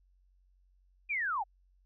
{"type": "linear sweep", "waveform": "sine", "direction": "down", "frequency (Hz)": [2478, 720], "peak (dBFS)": -30, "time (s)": [1.09, 1.44], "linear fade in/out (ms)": 20, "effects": ["added 46 Hz sine -64 dBFS peak until 1.85 s"]}